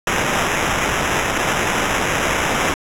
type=noise with sample-and-hold; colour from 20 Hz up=white; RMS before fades=-19 dBFS; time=0.07-2.74 s; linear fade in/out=2 ms; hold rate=4410 Hz; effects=low-pass 11000 Hz 12 dB/octave